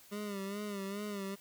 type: tone with vibrato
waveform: 25% pulse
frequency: 201.6 Hz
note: G3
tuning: 49 cents sharp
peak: -34 dBFS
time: 0.11-1.36 s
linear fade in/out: 20 ms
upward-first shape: sine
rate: 2.4 Hz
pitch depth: 67 cents each way
effects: white hiss -59 dBFS RMS until 1.4 s